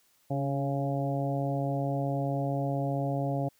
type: harmonic tone with a mistuned harmonic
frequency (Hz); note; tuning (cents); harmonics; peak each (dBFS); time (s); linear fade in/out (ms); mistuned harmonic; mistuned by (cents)
138.59; C#3; 0; 1 / 2 / 3 / 4 / 5 / 6; -30 / -34 / -41 / -35 / -35 / -43; 0.3-3.49; 10; 2; +28
effects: white hiss -67 dBFS RMS until 3.59 s